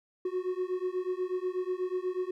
triangle beating tone pair, 362.9 / 371.1 Hz, F#4 / F#4, -34 / +5 cents, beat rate 8.2 Hz, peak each -31 dBFS, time 0.25-2.31 s, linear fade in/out 5 ms, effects none

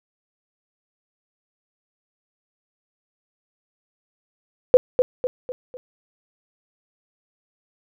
sine tone with echo, 503 Hz, B4, 32 cents sharp, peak -5 dBFS, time 4.74-4.77 s, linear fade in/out 0 ms, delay 250 ms, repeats 4, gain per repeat -7 dB, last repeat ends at 5.77 s, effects none

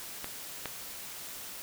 clicks, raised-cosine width 0.3 ms, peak -20 / -18 dBFS, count 2, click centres 0.244 / 0.657 s, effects white hiss -43 dBFS RMS until 1.62 s

